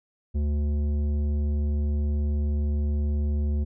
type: tone with tanh clipping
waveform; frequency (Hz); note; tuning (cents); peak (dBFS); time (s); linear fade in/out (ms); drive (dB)
sine; 73.42; D2; 0; -24; 0.34-3.65; 20; 11
effects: none